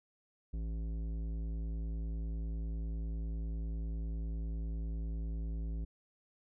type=tone with tanh clipping; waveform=triangle; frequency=55 Hz; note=A1; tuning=in tune; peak=-37 dBFS; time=0.53-5.85 s; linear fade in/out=10 ms; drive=17 dB; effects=none